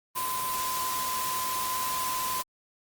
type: tone in noise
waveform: sine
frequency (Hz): 1024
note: C6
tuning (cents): -38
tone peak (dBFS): -30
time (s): 0.15-2.43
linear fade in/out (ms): 20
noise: white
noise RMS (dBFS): -33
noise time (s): 0.15-2.43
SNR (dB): 0
effects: Opus 32 kbps